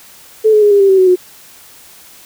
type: tone with pitch steps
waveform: sine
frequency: 436.1 / 424.9 / 414 / 403.4 / 393 / 383 / 373.1 / 363.6 Hz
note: A4 / G#4 / G#4 / G4 / G4 / G4 / F#4 / F#4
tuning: -15 / +40 / -5 / +50 / +4 / -40 / +14 / -30 cents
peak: -5 dBFS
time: 0.44-1.16 s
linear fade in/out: 20 ms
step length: 90 ms
effects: white hiss -40 dBFS RMS until 2.25 s